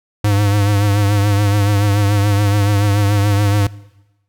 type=tone with vibrato; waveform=square; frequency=102 Hz; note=G#2; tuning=31 cents flat; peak=-12 dBFS; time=0.24-3.67 s; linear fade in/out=5 ms; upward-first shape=triangle; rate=7 Hz; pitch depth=57 cents each way; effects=noise-tail reverb RT60 1.0 s tail -21 dB re dry